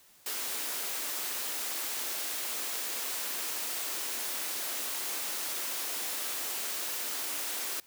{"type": "high-pass noise", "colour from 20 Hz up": "white", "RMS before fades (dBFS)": -35, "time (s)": [0.26, 7.8], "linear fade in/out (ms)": 2, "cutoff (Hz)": 260, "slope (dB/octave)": 24, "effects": ["white hiss -60 dBFS RMS until 7.86 s"]}